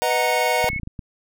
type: chord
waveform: square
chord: B major seventh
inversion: none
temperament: equal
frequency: 493.9 / 622.3 / 740 / 932.3 Hz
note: B4 / D#5 / F#5 / A#5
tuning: 0 / 0 / 0 / 0 cents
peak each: -25 dBFS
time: 0.02-0.69 s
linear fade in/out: 0 ms
type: tone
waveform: sine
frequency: 2197 Hz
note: C#7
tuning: 16 cents flat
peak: -25 dBFS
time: 0.1-0.79 s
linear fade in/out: 5 ms
type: clicks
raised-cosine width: 5 ms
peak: -19 dBFS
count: 8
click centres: 0.643 / 0.701 / 0.732 / 0.762 / 0.797 / 0.833 / 0.874 / 0.992 s
effects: none